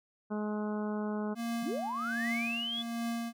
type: harmonic tone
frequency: 210.9 Hz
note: G#3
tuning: 27 cents sharp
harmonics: 1 / 2 / 3 / 4 / 5 / 6 / 7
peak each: -33 / -39 / -43 / -45 / -47 / -49 / -50 dBFS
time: 0.3-1.35 s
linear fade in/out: 20 ms
type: tone with tremolo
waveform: square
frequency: 232.7 Hz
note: A#3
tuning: 3 cents flat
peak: -32 dBFS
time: 1.35-3.33 s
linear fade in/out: 50 ms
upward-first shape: triangle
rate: 1.3 Hz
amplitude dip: 75%
type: linear sweep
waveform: sine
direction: up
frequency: 163 to 3488 Hz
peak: -33 dBFS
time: 1.62-2.83 s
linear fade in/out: 20 ms
effects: none